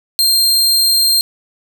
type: tone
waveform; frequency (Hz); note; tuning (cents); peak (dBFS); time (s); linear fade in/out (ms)
sawtooth; 4187; C8; 0; -7; 0.19-1.21; 0
effects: none